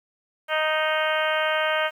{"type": "harmonic tone", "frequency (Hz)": 311.1, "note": "D#4", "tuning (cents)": 0, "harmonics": [2, 3, 4, 5, 6, 7, 8, 9, 10], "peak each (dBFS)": [-25, -31, -29, -27, -32, -32, -35, -34, -33], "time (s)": [0.48, 1.91], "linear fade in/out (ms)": 50, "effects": ["9-bit"]}